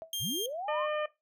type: tone with exponential decay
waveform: sine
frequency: 651 Hz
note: E5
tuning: 22 cents flat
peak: -35 dBFS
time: 0.02-0.13 s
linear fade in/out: 0 ms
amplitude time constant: 22 ms
type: tone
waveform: sawtooth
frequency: 3200 Hz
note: G7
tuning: 35 cents sharp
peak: -28 dBFS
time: 0.13-0.46 s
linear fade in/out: 2 ms
type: linear sweep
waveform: sine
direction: up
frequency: 64.9 to 1170 Hz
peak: -34 dBFS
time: 0.19-0.89 s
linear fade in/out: 50 ms
type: harmonic tone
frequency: 605 Hz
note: D#5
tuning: 49 cents flat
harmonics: 1 / 2 / 3 / 4 / 5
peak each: -31 / -37 / -41 / -43 / -45 dBFS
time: 0.68-1.06 s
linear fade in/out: 5 ms
effects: noise-tail reverb RT60 0.2 s tail -17 dB re dry